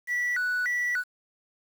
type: tone with vibrato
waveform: sine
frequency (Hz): 1700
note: G#6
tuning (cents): +40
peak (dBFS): -22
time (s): 0.07-1.04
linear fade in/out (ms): 50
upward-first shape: square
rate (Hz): 1.7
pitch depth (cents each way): 240
effects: tanh soft clip ceiling -24 dBFS + 8-bit